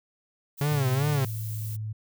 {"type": "noise", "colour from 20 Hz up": "violet", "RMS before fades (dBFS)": -41, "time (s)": [0.57, 1.77], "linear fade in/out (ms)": 20}
{"type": "tone with vibrato", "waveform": "45% pulse", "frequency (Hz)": 138.59, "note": "C#3", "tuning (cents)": 0, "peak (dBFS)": -23, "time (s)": [0.61, 1.25], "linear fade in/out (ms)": 2, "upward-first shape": "sine", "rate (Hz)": 2.6, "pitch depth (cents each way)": 140}
{"type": "tone with pitch glide", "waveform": "sine", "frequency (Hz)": [113, 107.96], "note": ["A2", "A2"], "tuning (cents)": [47, -32], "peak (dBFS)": -30, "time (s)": [0.71, 1.93], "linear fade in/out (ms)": 10, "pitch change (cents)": -79, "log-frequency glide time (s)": [0.84, 1.53]}
{"effects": []}